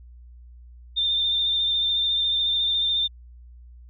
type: tone with vibrato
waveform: sine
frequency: 3599 Hz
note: A7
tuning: 38 cents sharp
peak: -20 dBFS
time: 0.96-3.08 s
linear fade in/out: 20 ms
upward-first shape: triangle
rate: 14 Hz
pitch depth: 30 cents each way
effects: added 60 Hz sine -43 dBFS peak until 3.89 s